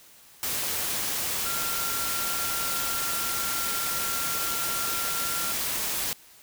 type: tone in noise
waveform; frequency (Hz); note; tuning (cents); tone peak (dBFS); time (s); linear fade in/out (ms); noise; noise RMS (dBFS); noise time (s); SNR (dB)
sine; 1376; F6; -26; -34; 1.46-5.52; 0; white; -29; 0.43-6.13; -8
effects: white hiss -53 dBFS RMS until 6.42 s